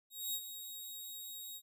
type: tone with ADSR envelope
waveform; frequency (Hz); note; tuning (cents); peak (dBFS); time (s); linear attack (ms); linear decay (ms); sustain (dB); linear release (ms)
10% pulse; 3781; A#7; +24; -27; 0.1-1.62; 240; 61; -10; 60
effects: none